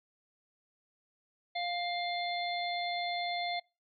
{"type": "harmonic tone", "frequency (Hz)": 701, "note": "F5", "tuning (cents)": 6, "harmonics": [1, 3, 5, 6], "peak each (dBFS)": [-34, -39, -41, -42], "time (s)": [1.55, 3.6], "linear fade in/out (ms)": 10, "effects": ["noise-tail reverb RT60 0.3 s tail -26 dB re dry"]}